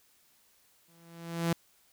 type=tone with exponential growth; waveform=sawtooth; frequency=167.9 Hz; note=E3; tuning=32 cents sharp; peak=-21 dBFS; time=0.88-1.53 s; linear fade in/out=5 ms; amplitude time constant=140 ms; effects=white hiss -66 dBFS RMS until 1.92 s